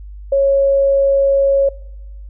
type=tone; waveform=sine; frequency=551 Hz; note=C#5; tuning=11 cents flat; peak=-10 dBFS; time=0.32-1.69 s; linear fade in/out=5 ms; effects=noise-tail reverb RT60 1.0 s tail -22 dB re dry + added 50 Hz sine -30 dBFS peak until 2.29 s